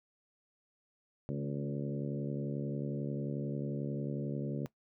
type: harmonic tone with a mistuned harmonic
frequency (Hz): 71.2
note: C#2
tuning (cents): +47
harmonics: 2 / 3 / 4 / 5 / 6 / 7 / 8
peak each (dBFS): -36 / -40 / -42 / -44 / -46 / -47 / -48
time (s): 1.29-4.66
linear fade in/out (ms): 0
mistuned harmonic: 4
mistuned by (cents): -24
effects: noise-tail reverb RT60 0.1 s tail -18 dB re dry